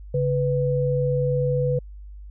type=tone pair together; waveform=sine; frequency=139.1 / 496.3 Hz; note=C#3 / B4; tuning=+6 / +8 cents; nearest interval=octave + minor seventh; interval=2202 cents; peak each=-22 dBFS; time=0.14-1.79 s; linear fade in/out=5 ms; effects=added 50 Hz sine -37 dBFS peak until 2.3 s